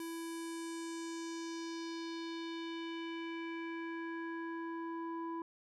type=tone with low-pass filter sweep; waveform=square; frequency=331.5 Hz; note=E4; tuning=10 cents sharp; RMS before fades=-42 dBFS; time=0-5.42 s; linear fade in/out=2 ms; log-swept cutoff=12000 to 1000 Hz; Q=2.4; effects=none